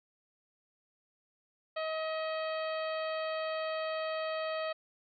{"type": "harmonic tone with a mistuned harmonic", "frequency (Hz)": 634, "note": "D#5", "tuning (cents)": 32, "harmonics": [1, 2, 3, 4, 5, 6, 7], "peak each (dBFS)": [-34, -40, -44, -46, -48, -50, -51], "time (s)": [1.76, 4.73], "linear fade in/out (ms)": 10, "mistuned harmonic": 6, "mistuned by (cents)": 22, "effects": []}